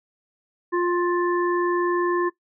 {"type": "harmonic tone", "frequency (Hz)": 351.5, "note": "F4", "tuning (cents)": 11, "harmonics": [1, 3, 5], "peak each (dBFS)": [-20, -26, -31], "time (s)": [0.72, 2.3], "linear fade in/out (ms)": 20, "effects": ["noise-tail reverb RT60 0.1 s tail -17 dB re dry"]}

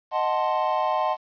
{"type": "chord", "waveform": "triangle", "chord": "D# diminished seventh", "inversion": "none", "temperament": "equal", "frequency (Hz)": [622.3, 740, 880, 1046.5], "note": ["D#5", "F#5", "A5", "C6"], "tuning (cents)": [0, 0, 0, 0], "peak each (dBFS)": -25, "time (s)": [0.11, 1.17], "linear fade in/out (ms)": 50, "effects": ["resampled to 11025 Hz", "9-bit"]}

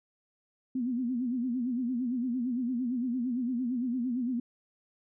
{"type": "tone with vibrato", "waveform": "sine", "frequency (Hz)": 246.9, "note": "B3", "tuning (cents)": 0, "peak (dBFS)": -28, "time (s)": [0.75, 4.4], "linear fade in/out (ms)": 5, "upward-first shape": "sine", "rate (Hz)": 8.8, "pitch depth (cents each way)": 110, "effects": []}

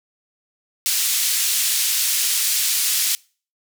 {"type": "band-pass noise", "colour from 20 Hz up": "white", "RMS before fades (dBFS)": -20, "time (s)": [0.86, 3.15], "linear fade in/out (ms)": 0, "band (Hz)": [2800, 13000], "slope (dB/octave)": 12, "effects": ["noise-tail reverb RT60 0.4 s tail -25 dB re dry"]}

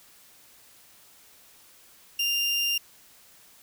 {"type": "tone", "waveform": "30% pulse", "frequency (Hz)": 2794, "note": "F7", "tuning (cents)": 0, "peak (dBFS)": -21, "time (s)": [2.19, 2.78], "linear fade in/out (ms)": 5, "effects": ["white hiss -55 dBFS RMS until 3.62 s"]}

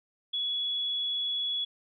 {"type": "tone", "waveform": "sine", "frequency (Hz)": 3382, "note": "G#7", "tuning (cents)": 31, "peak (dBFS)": -28, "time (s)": [0.33, 1.65], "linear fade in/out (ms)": 10, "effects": []}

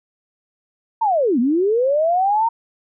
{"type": "linear two-way sweep", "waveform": "sine", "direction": "down then up", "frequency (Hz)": [932.3, 224.9, 932.3], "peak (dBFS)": -14, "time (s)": [1.01, 2.49], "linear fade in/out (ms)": 10, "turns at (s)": 1.39, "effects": []}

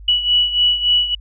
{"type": "beating tone pair", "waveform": "sine", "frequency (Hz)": [2942, 2945.5], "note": ["F#7", "F#7"], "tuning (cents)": [-11, -8], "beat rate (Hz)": 3.5, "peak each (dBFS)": [-14, -19], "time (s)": [0.08, 1.15], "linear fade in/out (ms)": 5, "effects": ["added 50 Hz sine -34 dBFS peak until 1.2 s"]}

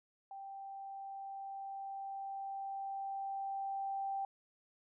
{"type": "tone with level ramp", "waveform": "sine", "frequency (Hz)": 784, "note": "G5", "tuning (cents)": 0, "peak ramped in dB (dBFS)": [-45, -35], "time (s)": [0.31, 4.25], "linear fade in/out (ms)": 2, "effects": []}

